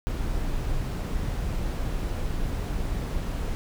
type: noise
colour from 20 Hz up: brown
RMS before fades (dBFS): -28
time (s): 0.07-3.55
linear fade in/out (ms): 0
effects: none